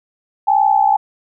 sine tone pair together, 798 / 859.6 Hz, G5 / A5, +31 / -41 cents, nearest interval minor second, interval 128 cents, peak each -13 dBFS, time 0.47-0.97 s, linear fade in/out 10 ms, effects none

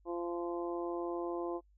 harmonic tone, 172.6 Hz, F3, 20 cents flat, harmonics 2 / 3 / 4 / 5 / 6, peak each -36 / -43 / -44 / -48 / -46 dBFS, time 0.05-1.61 s, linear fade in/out 50 ms, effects noise-tail reverb RT60 0.1 s tail -26 dB re dry + added 50 Hz sine -63 dBFS peak until 1.77 s

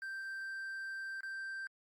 triangle tone with dropouts, 1568 Hz, G6, in tune, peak -38 dBFS, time 0.02-1.67 s, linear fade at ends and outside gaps 1 ms, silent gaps 1.207-1.232 s, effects Opus 32 kbps

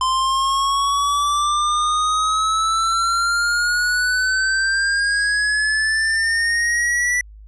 square exponential sweep, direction up, 1036 to 1970 Hz, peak -17 dBFS, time 0.01-7.21 s, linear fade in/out 2 ms, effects added 52 Hz sine -38 dBFS peak until 7.47 s + resampled to 22050 Hz

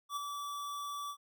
square tone with ADSR envelope, 1154 Hz, D6, 31 cents flat, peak -34 dBFS, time 0.09-1.17 s, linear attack 74 ms, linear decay 14 ms, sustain -5 dB, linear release 73 ms, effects none

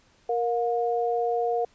sine tone pair together, 468.6 / 714.2 Hz, A#4 / F5, +9 / +39 cents, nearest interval perfect fifth, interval 730 cents, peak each -25 / -26 dBFS, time 0.29-1.65 s, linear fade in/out 5 ms, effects pink hiss -61 dBFS RMS until 1.74 s + resampled to 16000 Hz

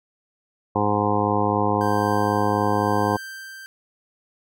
harmonic tone, 103.83 Hz, G#2, in tune, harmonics 1 / 2 / 3 / 4 / 5 / 7 / 8 / 9 / 10, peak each -27 / -27 / -27 / -27 / -27 / -27 / -27 / -27 / -27 dBFS, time 0.75-3.17 s, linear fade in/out 10 ms
45% pulse tone with tremolo, 1568 Hz, G6, in tune, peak -33 dBFS, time 1.81-3.66 s, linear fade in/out 0 ms, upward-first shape sine, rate 0.95 Hz, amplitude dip 40%
effects none

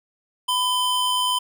square tone pair together, 1001 / 3104 Hz, B5 / G7, +23 / -18 cents, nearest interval octave + minor sixth, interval 1959 cents, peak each -23 dBFS, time 0.48-1.39 s, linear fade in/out 10 ms, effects none

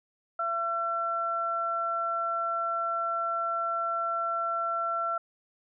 sine tone pair together, 675 / 1350 Hz, E5 / E6, +41 / +41 cents, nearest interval octave, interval 1200 cents, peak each -33 / -28 dBFS, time 0.39-5.18 s, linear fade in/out 5 ms, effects none

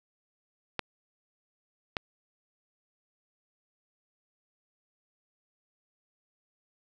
clicks, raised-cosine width 0.3 ms, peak -13 dBFS, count 2, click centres 0.793 / 1.968 s, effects none

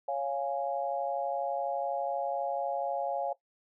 sine chord, Db major, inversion none, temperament equal, 554.4 / 698.5 / 830.6 Hz, Db5 / F5 / Ab5, 0 / 0 / 0 cents, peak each -33 / -34 / -35 dBFS, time 0.08-3.33 s, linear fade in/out 5 ms, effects noise-tail reverb RT60 0.1 s tail -17 dB re dry

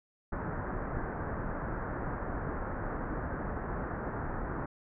pink low-pass noise, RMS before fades -36 dBFS, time 0.32-4.66 s, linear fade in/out 5 ms, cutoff 1700 Hz, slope 48 dB/octave, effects none

